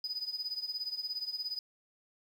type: tone with tremolo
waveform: sine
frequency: 4978 Hz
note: D#8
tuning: in tune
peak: -30 dBFS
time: 0.04-1.59 s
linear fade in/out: 2 ms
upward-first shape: sine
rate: 17 Hz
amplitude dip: 85%
effects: tanh soft clip ceiling -31 dBFS + 10-bit